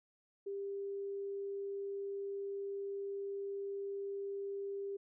sine tone, 397.4 Hz, G4, 24 cents sharp, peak -38 dBFS, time 0.46-4.97 s, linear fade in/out 10 ms, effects none

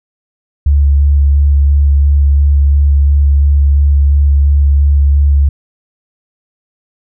sine tone with vibrato, 71 Hz, C#2, 42 cents sharp, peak -5 dBFS, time 0.66-5.49 s, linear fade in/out 5 ms, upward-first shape square, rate 2.9 Hz, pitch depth 12 cents each way, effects none

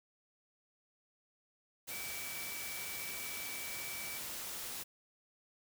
sine tone in noise, 2302 Hz, D7, 35 cents flat, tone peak -46 dBFS, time 1.9-4.19 s, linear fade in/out 20 ms, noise white, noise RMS -43 dBFS, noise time 1.87-4.84 s, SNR -6 dB, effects none

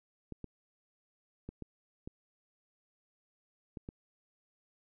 clicks, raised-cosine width 3 ms, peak -29 dBFS, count 7, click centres 0.323 / 0.443 / 1.49 / 1.623 / 2.075 / 3.772 / 3.889 s, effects none

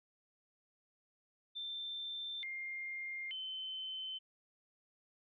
sine tone with pitch steps, 3563 / 2115 / 3065 Hz, A7 / C7 / G7, +21 / +18 / -40 cents, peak -40 dBFS, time 1.55-4.19 s, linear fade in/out 20 ms, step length 880 ms, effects none

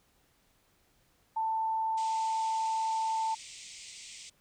sine tone, 888 Hz, A5, 16 cents sharp, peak -28 dBFS, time 1.36-3.35 s, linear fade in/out 10 ms
white band-pass noise, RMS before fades -48 dBFS, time 1.97-4.3 s, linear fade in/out 10 ms, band 2000 to 8600 Hz, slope 96 dB/octave
effects pink hiss -69 dBFS RMS until 4.4 s

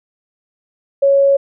sine tone, 554.4 Hz, C#5, in tune, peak -8 dBFS, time 1.02-1.37 s, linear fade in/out 10 ms, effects none

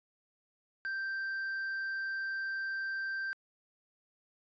triangle tone, 1568 Hz, G6, in tune, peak -32 dBFS, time 0.85-3.33 s, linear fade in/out 0 ms, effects resampled to 16000 Hz

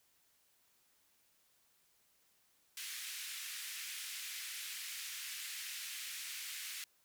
pink band-pass noise, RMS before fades -45 dBFS, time 2.77-6.84 s, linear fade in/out 2 ms, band 1900 to 16000 Hz, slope 24 dB/octave, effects white hiss -73 dBFS RMS until 7.04 s

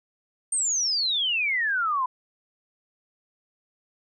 sine exponential sweep, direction down, 8870 to 987.8 Hz, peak -22 dBFS, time 0.52-2.06 s, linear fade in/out 5 ms, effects none

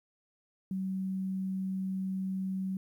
sine tone, 189.8 Hz, F#3, 44 cents sharp, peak -31 dBFS, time 0.71-2.77 s, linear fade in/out 2 ms, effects 11-bit

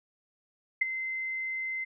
sine tone with ADSR envelope, 2068 Hz, C7, 21 cents flat, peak -19 dBFS, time 0.81-1.85 s, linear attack 9 ms, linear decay 15 ms, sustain -12 dB, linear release 17 ms, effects none

